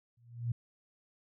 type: tone with exponential growth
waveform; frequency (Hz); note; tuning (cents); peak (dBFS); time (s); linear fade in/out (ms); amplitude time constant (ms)
sine; 118.6; A#2; +30; -27; 0.17-0.52; 5; 76
effects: none